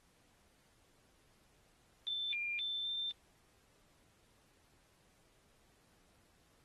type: tone with pitch steps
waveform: sine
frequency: 3540 / 2397 / 3543 / 3576 Hz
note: A7 / D7 / A7 / A7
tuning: +10 / +35 / +11 / +27 cents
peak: -36 dBFS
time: 2.07-3.11 s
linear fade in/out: 0 ms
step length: 260 ms
effects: pink hiss -71 dBFS RMS until 6.64 s + AAC 32 kbps